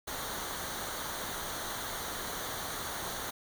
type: noise with comb filter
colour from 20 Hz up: pink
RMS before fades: -38 dBFS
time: 0.07-3.31 s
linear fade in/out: 10 ms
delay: 0.39 ms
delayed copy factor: -0.65
effects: none